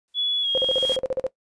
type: noise with exponential growth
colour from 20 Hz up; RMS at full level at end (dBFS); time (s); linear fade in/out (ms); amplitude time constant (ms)
white; -35; 0.08-0.96; 0; 190
type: tone with pitch glide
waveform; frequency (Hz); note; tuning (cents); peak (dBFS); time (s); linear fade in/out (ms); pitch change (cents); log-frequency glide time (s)
sine; 3400 to 3267; G#7 to G#7; +40 to -29; -21; 0.14-0.98; 50; -69; 0.42-0.48
type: tone bursts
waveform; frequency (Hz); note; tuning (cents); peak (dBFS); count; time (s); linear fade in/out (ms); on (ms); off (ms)
sine; 523.3; C5; 0; -20; 11; 0.55-1.266; 0; 26; 43
effects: noise-tail reverb RT60 0.1 s tail -18 dB re dry + resampled to 22050 Hz